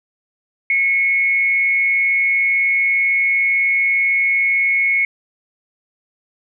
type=tone with frequency modulation; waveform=sine; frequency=2191 Hz; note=C#7; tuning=21 cents flat; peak=-13 dBFS; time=0.7-5.05 s; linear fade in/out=2 ms; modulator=171 Hz; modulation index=0.32; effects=none